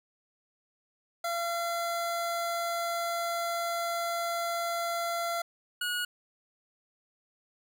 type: tone pair in turn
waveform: 25% pulse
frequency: 683 / 1452.3 Hz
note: F5 / F#6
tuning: -39 / -33 cents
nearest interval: octave + minor second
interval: 1306 cents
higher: second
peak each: -26 dBFS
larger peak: neither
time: 1.24-5.42 / 5.81-6.05 s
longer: first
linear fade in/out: 5 ms
effects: none